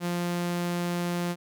sawtooth tone, 174.61 Hz, F3, in tune, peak -23 dBFS, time 0-1.36 s, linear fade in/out 50 ms, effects none

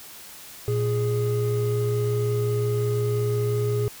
triangle tone pair together, 116.54 / 415.3 Hz, A#2 / G#4, 0 / 0 cents, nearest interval octave + minor seventh, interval 2200 cents, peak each -21 / -23 dBFS, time 0.68-3.88 s, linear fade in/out 0 ms, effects white hiss -43 dBFS RMS until 4 s

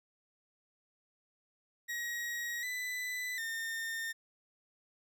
40% pulse tone with pitch steps, 1897 / 1996 / 1818 Hz, A#6 / B6 / A#6, +30 / +18 / -44 cents, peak -35 dBFS, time 1.88-4.13 s, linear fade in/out 20 ms, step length 750 ms, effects none

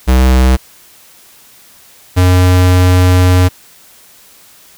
square tone pair in turn, 64.3 / 90.93 Hz, C2 / F#2, -30 / -30 cents, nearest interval tritone, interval 600 cents, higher second, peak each -6 dBFS, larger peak neither, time 0.07-0.57 / 2.16-3.49 s, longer second, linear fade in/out 20 ms, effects white hiss -42 dBFS RMS until 4.77 s

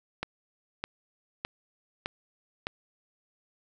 click train, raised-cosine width 0.3 ms, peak -15 dBFS, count 5, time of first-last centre 0.23-2.669 s, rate 1.64 Hz, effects none

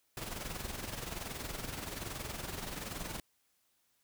pink noise with amplitude modulation, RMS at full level -39 dBFS, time 0.17-3.2 s, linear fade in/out 2 ms, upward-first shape sine, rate 21.2 Hz, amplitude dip 60%, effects white hiss -75 dBFS RMS until 4.03 s

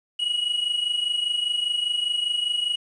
triangle tone pair together, 2888 / 2913 Hz, F#7 / F#7, -43 / -28 cents, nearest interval unison, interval 15 cents, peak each -27 / -22 dBFS, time 0.19-2.76 s, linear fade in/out 10 ms, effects resampled to 22050 Hz + 9-bit

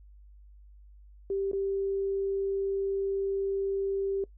sine tone with dropouts, 392 Hz, G4, in tune, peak -27 dBFS, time 1.3-4.24 s, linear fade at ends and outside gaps 2 ms, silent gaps 1.515-1.531 s, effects noise-tail reverb RT60 0.1 s tail -21 dB re dry + added 50 Hz sine -50 dBFS peak until 4.37 s

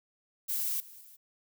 violet noise with level steps, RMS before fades -32 / -51 / -54 dBFS, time 0.48-1.17 s, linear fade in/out 20 ms, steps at 0.8 / 1.01 s, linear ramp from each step 2 ms, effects none

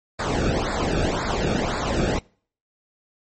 brown noise with flanger, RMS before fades -23 dBFS, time 0.19-2.19 s, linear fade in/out 5 ms, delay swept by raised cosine 0.33 to 1.01 ms, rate 1.9 Hz, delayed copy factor -0.85, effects noise-tail reverb RT60 0.5 s tail -26 dB re dry + MP3 32 kbps

